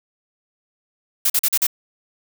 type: noise bursts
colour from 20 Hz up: blue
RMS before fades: -17 dBFS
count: 5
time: 1.25-1.668 s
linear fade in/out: 5 ms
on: 50 ms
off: 42 ms
effects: none